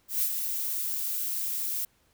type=noise with ADSR envelope; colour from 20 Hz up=violet; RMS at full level=-25 dBFS; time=0.08-1.85 s; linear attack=140 ms; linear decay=71 ms; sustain=-6 dB; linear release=4 ms; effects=pink hiss -67 dBFS RMS until 2.13 s